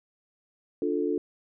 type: chord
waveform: sine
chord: D minor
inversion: none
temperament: just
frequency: 293.7 / 352.4 / 440.5 Hz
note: D4 / F4 / A4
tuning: 0 / +16 / +2 cents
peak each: -29 dBFS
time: 0.82-1.18 s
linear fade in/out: 2 ms
effects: none